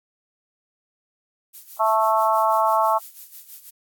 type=noise with tremolo; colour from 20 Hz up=violet; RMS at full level=-38 dBFS; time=1.53-3.71 s; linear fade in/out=20 ms; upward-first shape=sine; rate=6.1 Hz; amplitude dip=70%
type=harmonic tone; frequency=220 Hz; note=A3; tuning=in tune; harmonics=3 / 4 / 5 / 6; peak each=-22 / -20 / -21 / -26 dBFS; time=1.79-2.99 s; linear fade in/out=20 ms
effects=AAC 64 kbps